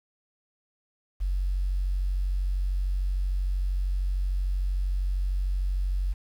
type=tone; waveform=sine; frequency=46.53 Hz; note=F#1; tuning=10 cents sharp; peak=-23 dBFS; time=1.2-6.14 s; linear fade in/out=20 ms; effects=tanh soft clip ceiling -19 dBFS + 9-bit